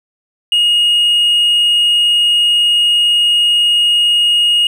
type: tone with tanh clipping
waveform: triangle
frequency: 2869 Hz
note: F7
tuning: 46 cents sharp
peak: -9 dBFS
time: 0.52-4.67 s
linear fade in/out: 2 ms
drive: 6 dB
effects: none

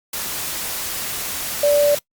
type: tone in noise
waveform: sine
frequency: 582 Hz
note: D5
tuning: 16 cents flat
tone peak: -12 dBFS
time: 1.63-1.95 s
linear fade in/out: 5 ms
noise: white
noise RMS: -26 dBFS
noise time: 0.13-1.99 s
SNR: +11 dB
effects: noise-tail reverb RT60 0.1 s tail -22 dB re dry + Opus 48 kbps

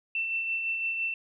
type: tone with tremolo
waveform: sine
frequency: 2682 Hz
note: E7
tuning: 29 cents sharp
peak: -26 dBFS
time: 0.15-1.14 s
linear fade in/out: 2 ms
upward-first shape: sine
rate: 5.9 Hz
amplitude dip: 35%
effects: none

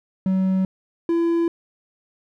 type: tone pair in turn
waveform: triangle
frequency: 188.9 / 336.6 Hz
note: F#3 / E4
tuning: +36 / +36 cents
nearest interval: minor seventh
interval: 1000 cents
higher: second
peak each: -15 dBFS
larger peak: neither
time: 0.26-0.65 / 1.09-1.48 s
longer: neither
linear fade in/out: 2 ms
effects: none

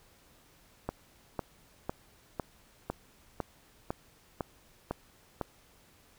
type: click train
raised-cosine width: 1 ms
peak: -18 dBFS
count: 10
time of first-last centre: 0.89-5.413 s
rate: 1.99 Hz
effects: pink hiss -62 dBFS RMS until 6.18 s

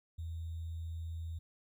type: tone with sample-and-hold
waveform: sine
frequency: 82.41 Hz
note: E2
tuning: in tune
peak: -38 dBFS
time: 0.18-1.39 s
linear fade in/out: 10 ms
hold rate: 3675 Hz
effects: none

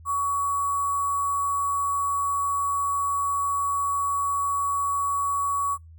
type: tone with sample-and-hold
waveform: sine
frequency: 1127 Hz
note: C#6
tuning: 28 cents sharp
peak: -22 dBFS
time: 0.05-5.78 s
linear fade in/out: 50 ms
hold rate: 8820 Hz
effects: noise-tail reverb RT60 0.2 s tail -25 dB re dry + added 81 Hz sine -44 dBFS peak until 5.98 s

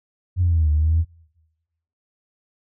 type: linear two-way sweep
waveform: sine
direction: down then up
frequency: 92.5 to 74.5 to 83.9 Hz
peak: -14 dBFS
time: 0.36-1.05 s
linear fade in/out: 50 ms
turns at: 0.71 s
effects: noise-tail reverb RT60 1.0 s tail -22 dB re dry + tanh soft clip ceiling -10 dBFS

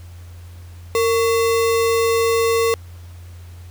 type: tone with sample-and-hold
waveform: sine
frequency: 458.6 Hz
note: A#4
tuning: 28 cents flat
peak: -14 dBFS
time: 0.95-2.74 s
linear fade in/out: 0 ms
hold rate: 1575 Hz
effects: added 87 Hz sine -35 dBFS peak until 3.7 s + pink hiss -50 dBFS RMS until 3.7 s

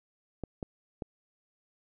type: clicks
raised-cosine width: 2 ms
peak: -22 dBFS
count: 3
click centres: 0.437 / 0.628 / 1.022 s
effects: none

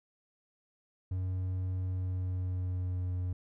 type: tone with pitch glide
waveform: triangle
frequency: 92.5 to 90.49 Hz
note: F#2 to F#2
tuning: 0 to -38 cents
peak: -29 dBFS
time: 1.11-3.33 s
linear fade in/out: 5 ms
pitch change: -38 cents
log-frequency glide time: 1.83-3.19 s
effects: none

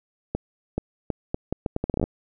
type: accelerating click train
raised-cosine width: 2 ms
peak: -11 dBFS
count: 15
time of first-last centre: 0.35-2.039 s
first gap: 430 ms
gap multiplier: 0.75
effects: none

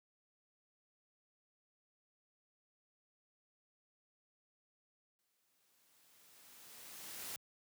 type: noise with exponential growth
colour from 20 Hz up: white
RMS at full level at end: -44 dBFS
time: 5.19-7.36 s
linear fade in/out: 0 ms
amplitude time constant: 470 ms
effects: high-pass 100 Hz 12 dB/octave

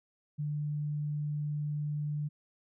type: tone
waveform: sine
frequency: 148.4 Hz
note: D3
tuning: 18 cents sharp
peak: -31 dBFS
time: 0.38-2.29 s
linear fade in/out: 20 ms
effects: none

